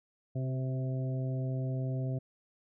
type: harmonic tone with a mistuned harmonic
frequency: 130.81 Hz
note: C3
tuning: in tune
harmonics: 1 / 2 / 3 / 4 / 5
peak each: -31 / -41 / -45 / -47 / -45 dBFS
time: 0.35-2.19 s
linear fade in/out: 10 ms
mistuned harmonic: 3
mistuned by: -15 cents
effects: none